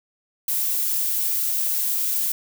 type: noise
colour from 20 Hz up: violet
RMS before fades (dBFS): -23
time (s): 0.48-2.32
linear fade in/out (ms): 2
effects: none